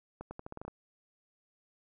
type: accelerating click train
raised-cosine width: 1 ms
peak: -28 dBFS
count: 9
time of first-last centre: 0.21-0.68 s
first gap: 100 ms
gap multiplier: 0.84
effects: none